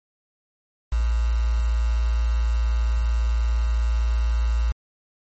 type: tone with quantisation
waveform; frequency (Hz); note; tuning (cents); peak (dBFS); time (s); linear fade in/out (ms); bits
sine; 57.3; A#1; -29; -18; 0.92-4.72; 5; 6
effects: MP3 32 kbps